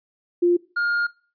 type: tone pair in turn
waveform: sine / triangle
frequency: 349.7 / 1416.3 Hz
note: F4 / F6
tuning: +2 / +24 cents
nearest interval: 2 octaves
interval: 2422 cents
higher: second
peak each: -14 / -18 dBFS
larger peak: first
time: 0.42-0.57 / 0.76-1.07 s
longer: second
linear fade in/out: 10 ms
effects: noise-tail reverb RT60 0.4 s tail -22 dB re dry + resampled to 11025 Hz